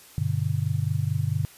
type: chord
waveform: sine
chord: G major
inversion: none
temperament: just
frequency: 98 / 122.5 / 147 Hz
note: G2 / B2 / D3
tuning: 0 / -14 / +2 cents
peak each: -27 dBFS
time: 0.18-1.45 s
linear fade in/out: 0 ms
effects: white hiss -50 dBFS RMS until 1.57 s + resampled to 32000 Hz